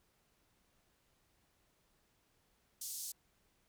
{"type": "band-pass noise", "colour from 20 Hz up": "pink", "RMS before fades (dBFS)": -44, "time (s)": [2.81, 3.12], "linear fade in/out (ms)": 5, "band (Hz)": [5300, 15000], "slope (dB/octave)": 24, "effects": ["pink hiss -75 dBFS RMS until 3.68 s"]}